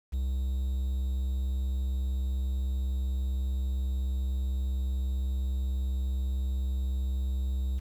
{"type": "tone with quantisation", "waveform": "triangle", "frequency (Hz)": 65.41, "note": "C2", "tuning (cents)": 0, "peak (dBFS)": -25, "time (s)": [0.12, 7.8], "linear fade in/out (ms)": 20, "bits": 9, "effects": []}